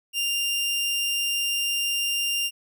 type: tone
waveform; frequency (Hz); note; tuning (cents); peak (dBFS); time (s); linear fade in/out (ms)
sawtooth; 2794; F7; 0; -20; 0.13-2.51; 50
effects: none